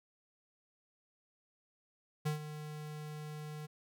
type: tone with ADSR envelope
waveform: square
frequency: 151.6 Hz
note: D#3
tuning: 45 cents flat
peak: -31 dBFS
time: 2.25-3.67 s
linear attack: 15 ms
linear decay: 120 ms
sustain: -12 dB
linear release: 18 ms
effects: none